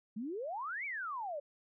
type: exponential two-way sweep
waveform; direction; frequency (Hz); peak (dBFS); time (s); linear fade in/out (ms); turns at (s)
sine; up then down; 200.6 to 2347 to 553; -37; 0.16-1.4; 10; 0.85
effects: none